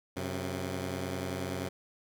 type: tone pair together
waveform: 10% pulse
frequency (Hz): 92.5 / 133.61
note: F#2 / C3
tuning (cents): 0 / +37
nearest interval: tritone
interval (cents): 637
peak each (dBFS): -27 / -30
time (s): 0.16-1.69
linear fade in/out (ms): 10
effects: none